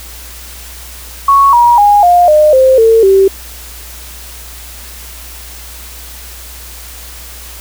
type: tone with pitch steps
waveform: sine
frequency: 1108.7 / 954.1 / 821 / 706.6 / 608 / 523.2 / 450.3 / 387.5 Hz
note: C#6 / A#5 / G#5 / F5 / D#5 / C5 / A4 / G4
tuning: 0 / +40 / -20 / +20 / -40 / 0 / +40 / -20 cents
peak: -3 dBFS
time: 1.28-3.28 s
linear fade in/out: 5 ms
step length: 250 ms
effects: added 60 Hz sine -31 dBFS peak until 7.6 s + white hiss -31 dBFS RMS until 7.6 s